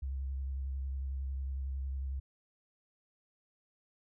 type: tone with vibrato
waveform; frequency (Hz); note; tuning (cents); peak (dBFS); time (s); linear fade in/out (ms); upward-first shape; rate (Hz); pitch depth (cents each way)
sine; 67.1; C2; +44; -34; 0.02-2.2; 10; square; 11; 25
effects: none